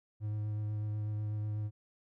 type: tone with vibrato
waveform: triangle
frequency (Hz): 105.9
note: G#2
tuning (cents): +34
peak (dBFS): -31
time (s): 0.2-1.71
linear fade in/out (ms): 50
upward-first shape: sine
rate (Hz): 8.1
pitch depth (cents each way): 14
effects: none